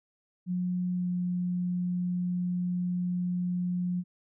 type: tone with pitch glide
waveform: sine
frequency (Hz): 180 to 178.65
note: F#3 to F3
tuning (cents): -47 to +40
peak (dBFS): -27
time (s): 0.46-4.04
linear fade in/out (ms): 50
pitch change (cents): -13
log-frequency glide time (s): 0.95-1.08
effects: none